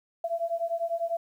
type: beating tone pair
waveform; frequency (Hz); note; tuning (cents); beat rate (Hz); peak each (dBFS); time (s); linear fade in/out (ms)
sine; 668 / 678; E5 / E5; +23 / +49; 10; -30; 0.24-1.17; 5
effects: 10-bit